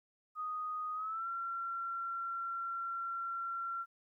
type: tone with pitch glide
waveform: sine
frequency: 1244.5 to 1365 Hz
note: D#6 to F6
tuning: 0 to -40 cents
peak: -36 dBFS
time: 0.35-3.86 s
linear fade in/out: 50 ms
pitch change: +160 cents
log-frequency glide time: 0.94-1.27 s
effects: 13-bit